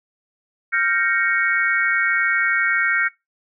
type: chord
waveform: sine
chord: G half-diminished seventh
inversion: third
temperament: equal with one note detuned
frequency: 1386.5 / 1568 / 1864.7 / 2217 Hz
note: F6 / G6 / Bb6 / Db7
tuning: -13 / 0 / 0 / 0 cents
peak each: -22 dBFS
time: 0.72-3.09 s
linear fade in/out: 20 ms
effects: noise-tail reverb RT60 0.2 s tail -21 dB re dry